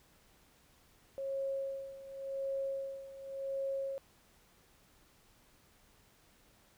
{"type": "tone with tremolo", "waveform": "sine", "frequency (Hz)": 544, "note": "C#5", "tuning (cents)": -33, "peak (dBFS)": -33, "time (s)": [1.18, 3.98], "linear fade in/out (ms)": 0, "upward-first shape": "sine", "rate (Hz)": 0.9, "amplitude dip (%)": 80, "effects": ["pink hiss -66 dBFS RMS until 6.77 s"]}